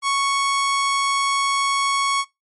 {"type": "tone", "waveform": "sawtooth", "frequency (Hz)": 1108, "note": "C#6", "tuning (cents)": -1, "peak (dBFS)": -14, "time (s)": [0.02, 2.25], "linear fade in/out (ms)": 50, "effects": ["noise-tail reverb RT60 0.2 s tail -23 dB re dry", "MP3 48 kbps"]}